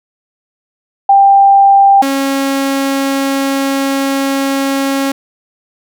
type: tone pair in turn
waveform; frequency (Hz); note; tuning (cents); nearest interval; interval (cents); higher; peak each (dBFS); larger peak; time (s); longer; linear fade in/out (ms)
sine / sawtooth; 791 / 273.4; G5 / C#4; +15 / -24; octave + tritone; 1839; first; -3 / -8; first; 1.09-2.02 / 2.02-5.12; second; 5
effects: none